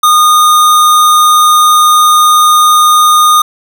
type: tone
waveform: square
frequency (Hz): 1227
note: D#6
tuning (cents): -25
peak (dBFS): -4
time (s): 0.03-3.42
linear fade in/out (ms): 5
effects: none